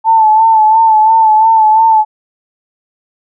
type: tone with vibrato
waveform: sine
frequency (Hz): 880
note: A5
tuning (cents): 0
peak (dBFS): -4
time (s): 0.04-2.05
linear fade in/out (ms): 50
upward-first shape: sine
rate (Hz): 2.9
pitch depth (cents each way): 43
effects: none